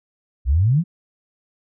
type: exponential sweep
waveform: sine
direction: up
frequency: 58.27 to 185 Hz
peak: -13 dBFS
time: 0.45-0.84 s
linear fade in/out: 50 ms
effects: none